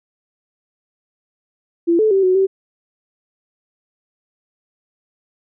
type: tone with pitch steps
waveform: sine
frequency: 339 / 434 / 387.3 / 369.9 / 385 Hz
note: E4 / A4 / G4 / F#4 / G4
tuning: +49 / -24 / -21 / 0 / -31 cents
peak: -11 dBFS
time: 1.87-2.47 s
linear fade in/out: 20 ms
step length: 120 ms
effects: none

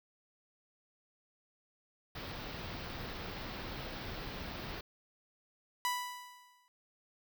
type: band-stop noise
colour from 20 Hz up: pink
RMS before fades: -43 dBFS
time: 2.15-4.81 s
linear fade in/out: 5 ms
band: 5200 to 16000 Hz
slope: 48 dB/octave
type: tone with exponential decay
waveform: sawtooth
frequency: 987.8 Hz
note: B5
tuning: in tune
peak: -26 dBFS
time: 5.85-6.68 s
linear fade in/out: 0 ms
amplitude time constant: 180 ms
effects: none

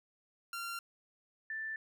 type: tone pair in turn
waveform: sawtooth / sine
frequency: 1380 / 1767.3 Hz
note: F6 / A6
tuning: -21 / +7 cents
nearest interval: major third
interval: 428 cents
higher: second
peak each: -35 / -37 dBFS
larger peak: first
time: 0.53-0.79 / 1.5-1.76 s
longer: neither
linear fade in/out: 2 ms
effects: none

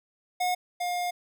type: tone pair in turn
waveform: square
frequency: 724 / 710.7 Hz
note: F#5 / F5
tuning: -38 / +30 cents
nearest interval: unison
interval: 32 cents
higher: first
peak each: -25 / -28 dBFS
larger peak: first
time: 0.4-0.55 / 0.8-1.11 s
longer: second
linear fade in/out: 10 ms
effects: none

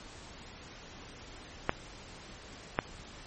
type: clicks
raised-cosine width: 0.5 ms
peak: -10 dBFS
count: 2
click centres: 1.694 / 2.789 s
effects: pink hiss -49 dBFS RMS until 3.26 s + MP3 32 kbps

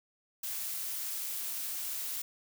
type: noise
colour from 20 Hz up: blue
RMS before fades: -37 dBFS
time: 0.43-2.22 s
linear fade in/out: 5 ms
effects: none

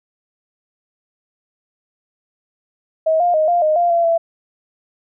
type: tone with pitch steps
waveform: sine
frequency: 638 / 704 / 623 / 698 / 618 / 696 / 681 / 668 Hz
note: D#5 / F5 / D#5 / F5 / D#5 / F5 / F5 / E5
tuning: +43 / +14 / +2 / -1 / -12 / -6 / -44 / +23 cents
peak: -12 dBFS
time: 3.06-4.18 s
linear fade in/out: 10 ms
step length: 140 ms
effects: none

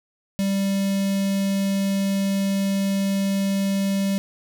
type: tone with notch filter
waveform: square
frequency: 196 Hz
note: G3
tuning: in tune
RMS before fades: -22 dBFS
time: 0.39-4.18 s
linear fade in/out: 0 ms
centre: 1200 Hz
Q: 0.76
effects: none

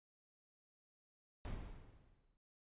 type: noise with exponential decay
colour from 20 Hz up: brown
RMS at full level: -41 dBFS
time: 1.45-2.37 s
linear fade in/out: 0 ms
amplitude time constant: 200 ms
effects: noise-tail reverb RT60 0.1 s tail -21 dB re dry + resampled to 8000 Hz

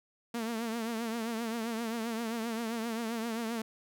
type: tone with vibrato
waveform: sawtooth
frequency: 228.4 Hz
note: A#3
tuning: 35 cents flat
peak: -29 dBFS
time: 0.34-3.62 s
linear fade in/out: 5 ms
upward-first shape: triangle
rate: 7.6 Hz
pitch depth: 86 cents each way
effects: none

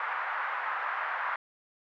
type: band-pass noise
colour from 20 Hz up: pink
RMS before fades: -33 dBFS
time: 0-1.36 s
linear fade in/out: 2 ms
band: 960 to 1700 Hz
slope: 24 dB/octave
effects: none

